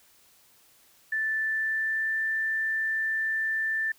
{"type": "tone with pitch glide", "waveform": "sine", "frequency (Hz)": [1760, 1773.3], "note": ["A6", "A6"], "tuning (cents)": [0, 13], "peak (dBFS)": -25, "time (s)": [1.12, 3.92], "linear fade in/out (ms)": 5, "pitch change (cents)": 13, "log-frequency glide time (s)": [1.37, 2.18], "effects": ["white hiss -60 dBFS RMS until 3.98 s"]}